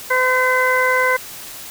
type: harmonic tone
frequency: 510 Hz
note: C5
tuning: 44 cents flat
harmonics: 1 / 2 / 3 / 4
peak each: -19 / -19 / -19 / -19 dBFS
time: 0.1-1.17 s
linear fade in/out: 10 ms
effects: white hiss -34 dBFS RMS until 1.7 s